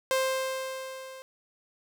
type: tone with level ramp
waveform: sawtooth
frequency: 525 Hz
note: C5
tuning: 6 cents sharp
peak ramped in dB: -19 to -39 dBFS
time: 0.11-1.22 s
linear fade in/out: 0 ms
effects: none